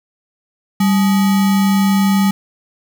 sine tone with sample-and-hold, 196 Hz, G3, in tune, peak -10 dBFS, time 0.8-2.31 s, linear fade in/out 5 ms, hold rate 1050 Hz, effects none

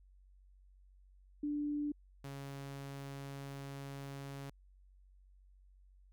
sine / sawtooth tone pair in turn, 293.7 / 138.61 Hz, D4 / C#3, 0 / 0 cents, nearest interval octave + minor second, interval 1300 cents, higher first, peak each -34 / -40 dBFS, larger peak first, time 1.43-1.92 / 2.24-4.5 s, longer second, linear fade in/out 5 ms, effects added 47 Hz sine -60 dBFS peak until 6.12 s

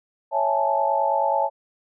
sine chord, A major seventh, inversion first, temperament equal, 554.4 / 659.3 / 830.6 / 880 Hz, C#5 / E5 / G#5 / A5, 0 / 0 / 0 / 0 cents, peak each -25 / -26 / -25 / -22 dBFS, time 0.31-1.5 s, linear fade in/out 50 ms, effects none

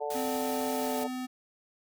harmonic tone, 146.83 Hz, D3, in tune, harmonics 3 / 4 / 5 / 6, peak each -35 / -36 / -37 / -38 dBFS, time 0-1.08 s, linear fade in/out 20 ms
white noise, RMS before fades -41 dBFS, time 0.1-1.04 s, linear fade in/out 5 ms
square tone with pitch glide, 259.3 to 254.3 Hz, C4 to C4, -15 to -49 cents, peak -34 dBFS, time 0.14-1.27 s, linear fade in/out 20 ms, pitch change -34 cents, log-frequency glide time 0.77-1.04 s
effects none

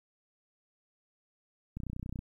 click train, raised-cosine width 5 ms, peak -26 dBFS, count 14, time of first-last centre 1.77-2.191 s, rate 30.9 Hz, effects 11-bit

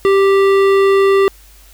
sine tone with hard clipping, 392 Hz, G4, in tune, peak -10 dBFS, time 0.05-1.28 s, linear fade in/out 0 ms, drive 14 dB, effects added 50 Hz sine -42 dBFS peak until 1.73 s + white hiss -46 dBFS RMS until 1.73 s

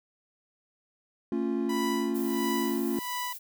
triangle chord, A augmented, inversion none, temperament equal with one note detuned, 225.7 / 277.2 / 349.2 Hz, A3 / C#4 / E#4, +44 / 0 / 0 cents, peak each -29 dBFS, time 1.32-2.99 s, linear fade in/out 2 ms
sawtooth tone with tremolo, 987.8 Hz, B5, in tune, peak -27 dBFS, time 1.69-3.33 s, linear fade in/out 5 ms, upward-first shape sine, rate 1.5 Hz, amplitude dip 95%
violet noise, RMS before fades -41 dBFS, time 2.14-3.39 s, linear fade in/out 20 ms
effects none

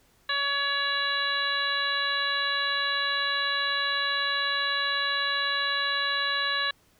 harmonic tone, 564 Hz, C#5, 30 cents sharp, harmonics 1 / 2 / 3 / 4 / 5 / 6 / 7, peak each -40 / -32 / -28 / -39 / -35 / -37 / -30 dBFS, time 0.29-6.71 s, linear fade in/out 5 ms, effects pink hiss -63 dBFS RMS until 6.99 s

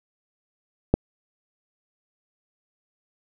click, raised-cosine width 2 ms, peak -3 dBFS, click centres 0.94 s, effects none

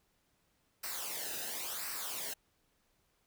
white noise with flanger, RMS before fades -40 dBFS, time 0.83-2.34 s, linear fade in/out 10 ms, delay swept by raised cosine 0.29 to 0.92 ms, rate 0.94 Hz, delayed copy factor -0.7, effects pink hiss -75 dBFS RMS until 3.26 s

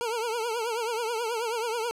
25% pulse tone with vibrato, 460 Hz, A#4, 23 cents flat, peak -24 dBFS, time 0.01-1.91 s, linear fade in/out 0 ms, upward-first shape triangle, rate 9.3 Hz, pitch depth 120 cents each way, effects low-pass 12000 Hz 12 dB/octave

